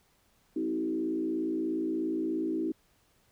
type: tone with frequency modulation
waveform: sine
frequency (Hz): 320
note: D#4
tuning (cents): +49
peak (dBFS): -28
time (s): 0.56-2.72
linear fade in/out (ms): 5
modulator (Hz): 56.9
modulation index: 1
effects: pink hiss -68 dBFS RMS until 3.31 s